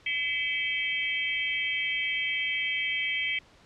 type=tone cluster; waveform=sine; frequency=2024 / 2275 / 2611 / 3154 Hz; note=B6 / C#7 / E7 / G7; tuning=+42 / +44 / -17 / +10 cents; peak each=-32 / -30 / -35 / -33 dBFS; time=0.06-3.39 s; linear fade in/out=5 ms; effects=pink hiss -57 dBFS RMS until 3.65 s + low-pass 5000 Hz 12 dB/octave